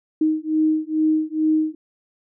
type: beating tone pair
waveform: sine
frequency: 311.1 / 313.4 Hz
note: D#4 / D#4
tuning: 0 / +13 cents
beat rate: 2.3 Hz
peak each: -20 dBFS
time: 0.21-1.75 s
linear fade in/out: 5 ms
effects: none